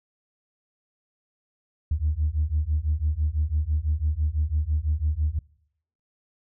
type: beating tone pair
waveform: sine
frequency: 73.42 / 79.42 Hz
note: D2 / D#2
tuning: 0 / +36 cents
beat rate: 6 Hz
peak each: -24 / -24 dBFS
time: 1.91-5.39 s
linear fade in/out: 5 ms
effects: noise-tail reverb RT60 0.7 s tail -24 dB re dry + tanh soft clip ceiling -15 dBFS